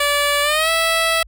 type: tone with pitch glide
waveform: 10% pulse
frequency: 578 to 656.3 Hz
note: D5 to E5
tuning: -28 to -8 cents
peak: -7 dBFS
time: 0-1.23 s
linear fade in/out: 5 ms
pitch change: +220 cents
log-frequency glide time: 0.42-0.7 s
effects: added 50 Hz sine -41 dBFS peak until 1.27 s